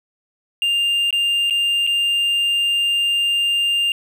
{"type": "tone with dropouts", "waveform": "triangle", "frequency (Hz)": 2800, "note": "F7", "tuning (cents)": 4, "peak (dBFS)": -14, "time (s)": [0.62, 3.92], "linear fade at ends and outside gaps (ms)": 1, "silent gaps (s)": [[1.107, 1.127], [1.499, 1.507], [1.867, 1.873]], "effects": []}